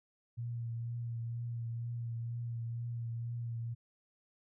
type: tone with vibrato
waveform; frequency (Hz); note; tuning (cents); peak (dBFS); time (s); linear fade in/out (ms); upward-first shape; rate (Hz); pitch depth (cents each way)
sine; 117.3; A#2; +11; -36; 0.37-3.75; 20; triangle; 2.1; 28
effects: none